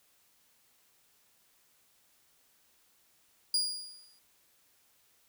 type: tone with exponential decay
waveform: 35% pulse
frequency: 4855 Hz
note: D#8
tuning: 43 cents flat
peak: -23 dBFS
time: 3.54-4.19 s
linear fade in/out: 2 ms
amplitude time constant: 140 ms
effects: white hiss -68 dBFS RMS until 5.28 s